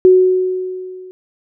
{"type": "tone with level ramp", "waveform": "sine", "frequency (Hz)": 370, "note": "F#4", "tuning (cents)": 0, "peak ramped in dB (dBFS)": [-3, -32], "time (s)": [0.05, 1.11], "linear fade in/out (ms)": 0, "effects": []}